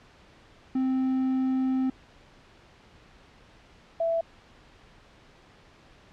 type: tone pair in turn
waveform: triangle / sine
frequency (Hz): 261.1 / 663.3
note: C4 / E5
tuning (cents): -3 / +11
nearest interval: octave + major third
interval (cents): 1614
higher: second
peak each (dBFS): -21 / -23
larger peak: first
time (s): 0.75-1.9 / 4-4.21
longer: first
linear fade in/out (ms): 5
effects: pink hiss -55 dBFS RMS until 6.12 s + low-pass 4000 Hz 12 dB/octave